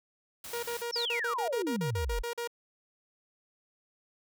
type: noise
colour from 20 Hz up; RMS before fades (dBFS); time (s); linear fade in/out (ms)
white; -43; 0.44-0.82; 2
type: tone bursts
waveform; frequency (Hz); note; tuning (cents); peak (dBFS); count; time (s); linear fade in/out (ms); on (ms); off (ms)
sawtooth; 473; A#4; +25; -29; 14; 0.53-2.475; 5; 99; 43
type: exponential sweep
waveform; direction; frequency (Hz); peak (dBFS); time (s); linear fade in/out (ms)
sine; down; 5700 to 34.65; -30; 0.92-2.23; 20
effects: none